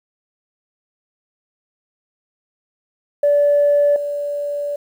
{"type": "tone with level steps", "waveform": "sine", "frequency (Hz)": 579, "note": "D5", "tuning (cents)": -25, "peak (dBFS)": [-10, -20], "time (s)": [3.23, 4.76], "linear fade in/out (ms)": 5, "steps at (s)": 3.96, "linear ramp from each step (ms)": 2, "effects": ["tanh soft clip ceiling -7 dBFS", "8-bit"]}